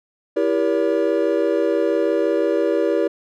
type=chord; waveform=triangle; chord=E diminished seventh; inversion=none; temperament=just; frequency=329.6 / 395.6 / 474.7 / 569.6 Hz; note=E4 / G4 / Bb4 / Db5; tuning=0 / +16 / +31 / +47 cents; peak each=-20 dBFS; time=0.36-3.08 s; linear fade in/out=10 ms; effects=none